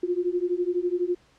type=beating tone pair; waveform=sine; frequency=349.2 / 361.2 Hz; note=F4 / F#4; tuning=0 / -42 cents; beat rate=12 Hz; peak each=-26 dBFS; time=0.03-1.15 s; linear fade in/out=5 ms; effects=pink hiss -60 dBFS RMS until 1.38 s + low-pass 6000 Hz 12 dB/octave